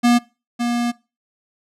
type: tone pair in turn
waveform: square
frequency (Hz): 240 / 238.8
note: B3 / A#3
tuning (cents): -49 / +42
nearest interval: unison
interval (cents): 9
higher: first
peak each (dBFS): -12 / -19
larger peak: first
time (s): 0.03-0.19 / 0.59-0.92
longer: second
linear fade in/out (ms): 20
effects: noise-tail reverb RT60 0.3 s tail -22 dB re dry + low-pass 10000 Hz 12 dB/octave